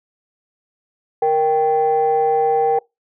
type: tone pair together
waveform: sine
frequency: 467 / 784 Hz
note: A#4 / G5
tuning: +3 / 0 cents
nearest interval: major sixth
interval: 897 cents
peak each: -15 dBFS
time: 1.22-2.79 s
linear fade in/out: 5 ms
effects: noise-tail reverb RT60 0.2 s tail -24 dB re dry + tanh soft clip ceiling -8 dBFS